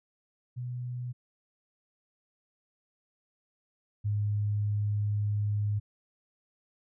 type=tone pair in turn; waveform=sine; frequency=123.47 / 103.83 Hz; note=B2 / G#2; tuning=0 / 0 cents; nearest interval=minor third; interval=300 cents; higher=first; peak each=-33 / -26 dBFS; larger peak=second; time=0.56-1.13 / 4.04-5.8 s; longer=second; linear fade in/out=20 ms; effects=none